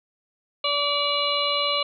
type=harmonic tone; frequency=577 Hz; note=D5; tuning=31 cents flat; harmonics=1 / 2 / 4 / 5 / 6 / 7; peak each=-28 / -27 / -31 / -27 / -32 / -27 dBFS; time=0.64-1.83 s; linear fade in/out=5 ms; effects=none